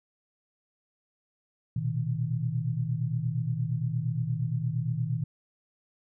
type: tone cluster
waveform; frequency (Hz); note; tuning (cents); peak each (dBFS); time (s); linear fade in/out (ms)
sine; 117.3 / 125.9 / 158.5; A#2 / B2 / D#3; +11 / +34 / +32; -31; 1.76-5.24; 5
effects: none